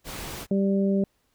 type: noise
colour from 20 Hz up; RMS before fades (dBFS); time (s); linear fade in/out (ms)
pink; -36; 0.04-0.47; 50
type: harmonic tone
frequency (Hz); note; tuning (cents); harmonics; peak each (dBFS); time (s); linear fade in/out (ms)
196.3; G3; +3; 1 / 2 / 3; -21 / -27 / -31; 0.51-1.04; 2
effects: pink hiss -70 dBFS RMS until 1.34 s

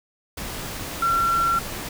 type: tone in noise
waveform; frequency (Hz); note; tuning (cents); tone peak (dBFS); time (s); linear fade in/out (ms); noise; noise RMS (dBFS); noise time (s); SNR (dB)
sine; 1361; F6; -45; -18; 1.02-1.59; 5; pink; -32; 0.37-1.89; +11
effects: none

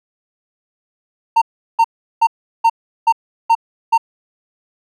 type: tone bursts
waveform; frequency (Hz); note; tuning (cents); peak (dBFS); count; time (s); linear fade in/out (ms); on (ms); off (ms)
triangle; 913; A#5; -36; -6; 7; 1.36-3.979; 10; 57; 370
effects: none

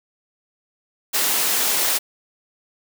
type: high-pass noise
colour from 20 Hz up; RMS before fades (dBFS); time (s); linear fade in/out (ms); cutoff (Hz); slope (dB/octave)
white; -20; 1.13-1.99; 20; 240; 12
effects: none

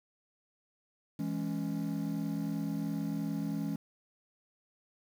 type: chord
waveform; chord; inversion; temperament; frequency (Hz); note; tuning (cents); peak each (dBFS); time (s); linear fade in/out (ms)
triangle; C# minor; first; equal; 164.81 / 207.7 / 277.2; E3 / G#3 / C#4; 0 / 0 / 0; -34; 1.19-3.76; 5
effects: tanh soft clip ceiling -23 dBFS + 9-bit

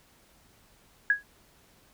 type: tone with exponential decay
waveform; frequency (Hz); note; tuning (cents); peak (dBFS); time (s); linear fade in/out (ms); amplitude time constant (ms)
sine; 1661.2; G#6; 0; -16; 1.1-1.23; 2; 28
effects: pink hiss -61 dBFS RMS until 1.93 s

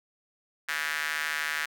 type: tone with high-pass filter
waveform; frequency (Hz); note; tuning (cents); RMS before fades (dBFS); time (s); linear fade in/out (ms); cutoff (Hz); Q
square; 76.4; D#2; -31; -31; 0.68-1.66; 10; 1700; 3.3
effects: none

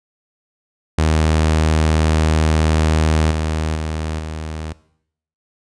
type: tone with level steps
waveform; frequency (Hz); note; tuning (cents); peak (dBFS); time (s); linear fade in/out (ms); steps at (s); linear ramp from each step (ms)
sawtooth; 78.5; D#2; +16; -9 / -14 / -17 / -21; 0.98-4.73; 5; 3.31 / 3.75 / 4.19; 5
effects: noise-tail reverb RT60 0.7 s tail -19 dB re dry + resampled to 22050 Hz

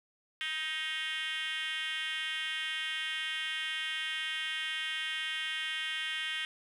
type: tone with frequency modulation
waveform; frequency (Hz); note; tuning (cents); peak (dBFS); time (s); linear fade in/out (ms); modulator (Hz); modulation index
sine; 2489; D#7; 0; -30; 0.41-6.45; 0; 306; 3
effects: tanh soft clip ceiling -32 dBFS + 11-bit

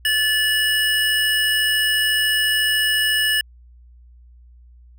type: tone pair together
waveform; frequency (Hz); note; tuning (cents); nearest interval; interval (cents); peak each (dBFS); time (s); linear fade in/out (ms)
square; 1736 / 2918; A6 / F#7; -24 / -25; major sixth; 899; -20 / -20; 0.05-3.41; 2
effects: added 60 Hz sine -44 dBFS peak until 4.98 s

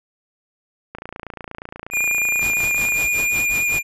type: click train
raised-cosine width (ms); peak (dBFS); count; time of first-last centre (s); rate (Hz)
0.5; -17; 57; 0.95-2.922; 28.4
type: tone with vibrato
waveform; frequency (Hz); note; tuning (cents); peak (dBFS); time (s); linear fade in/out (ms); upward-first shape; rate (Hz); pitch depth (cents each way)
square; 2422; D#7; -47; -18; 1.91-3.83; 50; sine; 9.4; 18
type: noise with tremolo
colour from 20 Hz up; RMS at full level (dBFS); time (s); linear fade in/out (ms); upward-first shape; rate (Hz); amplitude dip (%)
pink; -29; 2.41-3.79; 2; triangle; 5.4; 100
effects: resampled to 32000 Hz

